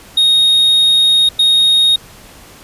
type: tone bursts at uneven times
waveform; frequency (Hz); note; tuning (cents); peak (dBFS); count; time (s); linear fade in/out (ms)
triangle; 3729; A#7; 0; -6; 2; 0.17-1.29 / 1.39-1.96; 5
effects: pink hiss -39 dBFS RMS until 2.63 s + resampled to 32000 Hz